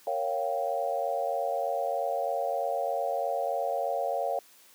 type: chord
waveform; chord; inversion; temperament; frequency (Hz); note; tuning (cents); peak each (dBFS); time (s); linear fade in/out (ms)
sine; G half-diminished seventh; first; equal with one note detuned; 466.2 / 554.4 / 698.5 / 781.7; Bb4 / Db5 / F5 / G5; 0 / 0 / 0 / -5; -36 / -31 / -31 / -34; 0.07-4.39; 2
effects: white hiss -57 dBFS RMS until 4.74 s + high-pass 200 Hz 12 dB/octave